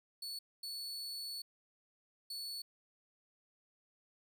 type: tone bursts at uneven times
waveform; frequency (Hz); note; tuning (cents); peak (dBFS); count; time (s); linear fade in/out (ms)
40% pulse; 4432; C#8; -1; -40; 3; 0.22-0.39 / 0.63-1.42 / 2.3-2.62; 5
effects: none